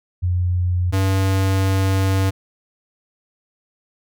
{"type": "tone pair in turn", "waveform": ["sine", "square"], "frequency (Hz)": [89.3, 96.01], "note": ["F2", "G2"], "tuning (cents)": [39, -35], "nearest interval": "minor second", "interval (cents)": 126, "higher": "second", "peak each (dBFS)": -16, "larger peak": "neither", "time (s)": [[0.22, 0.92], [0.92, 2.31]], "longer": "second", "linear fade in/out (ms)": 20, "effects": []}